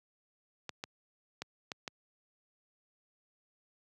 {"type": "clicks", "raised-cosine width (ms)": 0.2, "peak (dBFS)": -21, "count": 5, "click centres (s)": [0.693, 0.839, 1.42, 1.718, 1.878], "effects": ["high-pass 100 Hz 12 dB/octave"]}